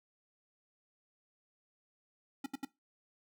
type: tone bursts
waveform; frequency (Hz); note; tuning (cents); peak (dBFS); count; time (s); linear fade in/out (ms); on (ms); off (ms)
square; 274.4; C#4; -17; -36; 3; 2.44-2.65; 5; 22; 72
effects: noise-tail reverb RT60 0.2 s tail -19 dB re dry